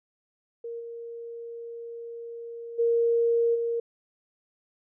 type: tone with level steps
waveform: sine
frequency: 466.2 Hz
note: A#4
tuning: in tune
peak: -33 / -36 / -20 / -25 dBFS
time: 0.64-3.8 s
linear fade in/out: 5 ms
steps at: 0.79 / 2.78 / 3.54 s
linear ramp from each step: 20 ms
effects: none